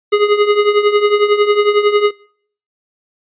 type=tone with tremolo; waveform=square; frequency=414.9 Hz; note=G#4; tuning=2 cents flat; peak=-7 dBFS; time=0.12-2.11 s; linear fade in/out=10 ms; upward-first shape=triangle; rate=11 Hz; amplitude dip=80%; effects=noise-tail reverb RT60 0.6 s tail -24 dB re dry + resampled to 8000 Hz